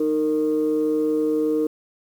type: tone pair together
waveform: sine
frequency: 308.8 / 460.7 Hz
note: D#4 / A#4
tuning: -13 / -20 cents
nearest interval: perfect fifth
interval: 693 cents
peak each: -20 / -20 dBFS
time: 0-1.67 s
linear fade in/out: 5 ms
effects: tanh soft clip ceiling -13 dBFS + 8-bit